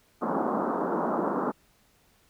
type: band-pass noise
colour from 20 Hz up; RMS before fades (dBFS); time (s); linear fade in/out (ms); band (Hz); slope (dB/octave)
pink; -28; 0.21-1.52; 20; 190 to 1300; 48
effects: pink hiss -64 dBFS RMS until 2.29 s